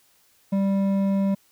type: tone with hard clipping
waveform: sine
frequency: 196 Hz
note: G3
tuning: in tune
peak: -21 dBFS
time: 0.52-1.35 s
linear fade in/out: 10 ms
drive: 8 dB
effects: white hiss -61 dBFS RMS until 1.51 s